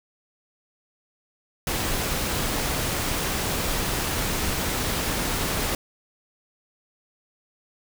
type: noise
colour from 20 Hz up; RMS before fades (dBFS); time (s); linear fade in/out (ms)
pink; -26; 1.67-5.75; 2
effects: none